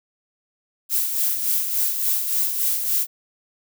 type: noise with tremolo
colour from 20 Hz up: violet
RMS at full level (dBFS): -20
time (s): 0.89-3.07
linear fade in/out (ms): 50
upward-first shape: sine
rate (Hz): 3.5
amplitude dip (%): 50
effects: none